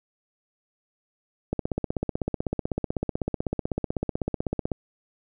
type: click train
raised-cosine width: 2 ms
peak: -12 dBFS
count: 52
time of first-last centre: 1.53-4.718 s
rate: 16 Hz
effects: none